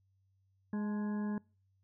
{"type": "harmonic tone with a mistuned harmonic", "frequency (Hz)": 208.3, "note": "G#3", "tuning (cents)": 5, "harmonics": [1, 2, 3, 4, 5, 7, 8], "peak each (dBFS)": [-33, -47, -54, -52, -53, -62, -53], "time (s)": [0.73, 1.38], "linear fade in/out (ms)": 2, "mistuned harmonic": 4, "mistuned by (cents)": 56, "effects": ["noise-tail reverb RT60 0.4 s tail -26 dB re dry", "added 96 Hz sine -70 dBFS peak until 1.83 s"]}